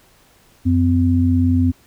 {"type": "tone pair together", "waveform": "sine", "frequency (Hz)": [90.58, 255.3], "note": ["F#2", "C4"], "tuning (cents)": [-36, -42], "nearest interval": "octave + tritone", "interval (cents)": 1794, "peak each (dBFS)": -15, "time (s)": [0.65, 1.72], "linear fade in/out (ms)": 20, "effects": ["pink hiss -53 dBFS RMS until 1.86 s"]}